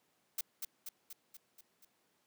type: noise with echo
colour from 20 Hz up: blue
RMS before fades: -36 dBFS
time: 0.38-0.41 s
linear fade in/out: 5 ms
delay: 240 ms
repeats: 6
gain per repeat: -4 dB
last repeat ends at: 1.85 s
effects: pink hiss -75 dBFS RMS until 2.26 s + high-pass 200 Hz 12 dB/octave